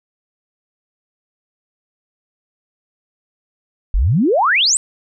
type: exponential sweep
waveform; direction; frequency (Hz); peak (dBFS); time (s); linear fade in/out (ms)
sine; up; 39 to 8650; -11; 3.94-4.77; 0
effects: none